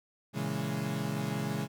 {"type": "chord", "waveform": "35% pulse", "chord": "A# half-diminished seventh", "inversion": "none", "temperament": "equal", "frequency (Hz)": [116.54, 138.59, 164.81, 207.7], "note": ["A#2", "C#3", "E3", "G#3"], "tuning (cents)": [0, 0, 0, 0], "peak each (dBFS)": [-39, -34, -36, -34], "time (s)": [0.33, 1.68], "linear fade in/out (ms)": 50, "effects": []}